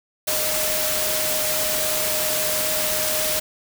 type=tone in noise; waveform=sine; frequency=619 Hz; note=D#5; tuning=9 cents flat; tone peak=-28 dBFS; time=0.27-3.4 s; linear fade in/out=10 ms; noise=white; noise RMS=-23 dBFS; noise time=0.27-3.4 s; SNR=-8 dB; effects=none